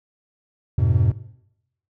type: chord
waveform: triangle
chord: F diminished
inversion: none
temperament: equal with one note detuned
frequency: 87.31 / 103.83 / 126.14 Hz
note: F2 / Ab2 / Cb3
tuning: 0 / 0 / +37 cents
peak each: -18 dBFS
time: 0.78-1.12 s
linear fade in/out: 5 ms
effects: noise-tail reverb RT60 0.8 s tail -17 dB re dry